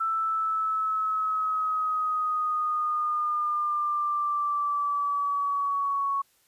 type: linear sweep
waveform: sine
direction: down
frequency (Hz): 1328 to 1108.7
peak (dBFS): -24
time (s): 0-6.22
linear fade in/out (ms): 10
effects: white hiss -65 dBFS RMS until 6.47 s + resampled to 32000 Hz